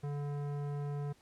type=tone with tanh clipping; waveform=sine; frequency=144.3 Hz; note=D3; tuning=30 cents flat; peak=-37 dBFS; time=0.03-1.13 s; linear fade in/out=10 ms; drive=16 dB; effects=pink hiss -66 dBFS RMS until 1.21 s + low-pass 10000 Hz 12 dB/octave